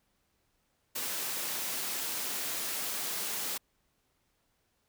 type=high-pass noise; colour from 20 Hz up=white; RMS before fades=-35 dBFS; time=0.95-3.58 s; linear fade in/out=10 ms; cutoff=170 Hz; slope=12 dB/octave; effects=pink hiss -75 dBFS RMS until 4.88 s